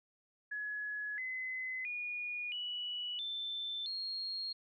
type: tone with pitch steps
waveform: sine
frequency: 1691 / 2034 / 2447 / 2944 / 3542 / 4261 Hz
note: G#6 / C7 / D#7 / F#7 / A7 / C8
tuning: +31 / -50 / -29 / -9 / +11 / +31 cents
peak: -37 dBFS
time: 0.51-4.53 s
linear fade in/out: 10 ms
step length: 670 ms
effects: none